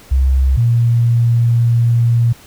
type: tone pair in turn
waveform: sine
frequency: 66.1 / 117.78 Hz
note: C2 / A#2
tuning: +18 / +18 cents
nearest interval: minor seventh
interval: 1000 cents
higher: second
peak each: -9 dBFS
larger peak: neither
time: 0.11-0.57 / 0.57-2.33 s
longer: second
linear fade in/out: 10 ms
effects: pink hiss -42 dBFS RMS until 2.46 s